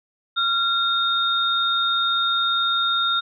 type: tone pair together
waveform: sine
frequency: 1379 / 3685 Hz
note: F6 / A#7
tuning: -22 / -21 cents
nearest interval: octave + perfect fourth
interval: 1701 cents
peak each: -21 dBFS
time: 0.36-3.21 s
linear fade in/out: 20 ms
effects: none